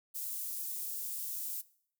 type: high-pass noise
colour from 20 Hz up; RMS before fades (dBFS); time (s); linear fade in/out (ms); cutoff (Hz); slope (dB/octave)
white; -39; 0.14-1.62; 20; 9600; 12
effects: noise-tail reverb RT60 0.6 s tail -20 dB re dry